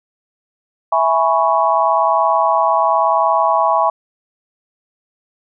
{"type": "chord", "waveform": "sine", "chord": "C# minor seventh", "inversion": "first", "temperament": "equal", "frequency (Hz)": [659.3, 830.6, 987.8, 1108.7], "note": ["E5", "G#5", "B5", "C#6"], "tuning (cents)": [0, 0, 0, 0], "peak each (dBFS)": -17, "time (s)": [0.92, 3.9], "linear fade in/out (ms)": 5, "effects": []}